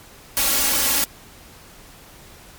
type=noise with comb filter; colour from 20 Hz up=white; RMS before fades=-19 dBFS; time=0.37-1.04 s; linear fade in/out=0 ms; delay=3.6 ms; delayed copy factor=+1; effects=pink hiss -45 dBFS RMS until 2.58 s + MP3 96 kbps